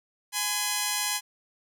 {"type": "tone pair together", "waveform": "5% pulse", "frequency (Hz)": [833, 1015.9], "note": ["G#5", "B5"], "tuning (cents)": [5, 49], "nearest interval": "minor third", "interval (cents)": 344, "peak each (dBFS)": -17, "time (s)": [0.32, 1.21], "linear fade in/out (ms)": 50, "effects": []}